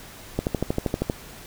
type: click train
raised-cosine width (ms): 2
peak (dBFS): -9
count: 10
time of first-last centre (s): 0.39-1.099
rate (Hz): 12.7
effects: pink hiss -43 dBFS RMS until 1.46 s